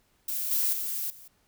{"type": "noise with level steps", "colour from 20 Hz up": "violet", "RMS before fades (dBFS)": [-31, -26, -32, -49], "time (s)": [0.28, 1.28], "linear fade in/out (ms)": 5, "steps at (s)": [0.51, 0.73, 1.1], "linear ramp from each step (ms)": 2, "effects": ["pink hiss -68 dBFS RMS until 1.47 s"]}